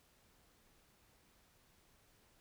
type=silence; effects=pink hiss -70 dBFS RMS until 2.4 s